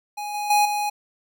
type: tone with level steps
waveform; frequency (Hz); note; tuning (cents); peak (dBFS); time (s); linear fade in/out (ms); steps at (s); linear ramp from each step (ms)
square; 830.6; G#5; 0; -29 / -26 / -16 / -23; 0.17-0.9; 10; 0.34 / 0.5 / 0.65; 5
effects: none